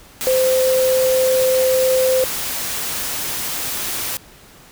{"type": "tone in noise", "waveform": "sine", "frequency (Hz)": 517, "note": "C5", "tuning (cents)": -21, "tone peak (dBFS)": -13, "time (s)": [0.27, 2.24], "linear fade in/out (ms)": 0, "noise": "white", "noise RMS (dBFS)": -24, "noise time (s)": [0.21, 4.17], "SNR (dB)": 8, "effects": ["pink hiss -45 dBFS RMS until 4.71 s"]}